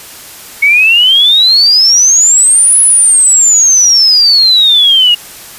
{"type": "exponential two-way sweep", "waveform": "sine", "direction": "up then down", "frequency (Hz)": [2206, 10420, 2836], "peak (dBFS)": -3, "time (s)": [0.62, 5.15], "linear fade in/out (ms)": 10, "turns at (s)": 2.8, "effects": ["white hiss -30 dBFS RMS until 5.58 s", "resampled to 32000 Hz"]}